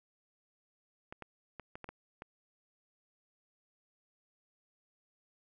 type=clicks; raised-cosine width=0.5 ms; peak=-29 dBFS; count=7; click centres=1.125 / 1.223 / 1.597 / 1.755 / 1.843 / 1.89 / 2.221 s; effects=none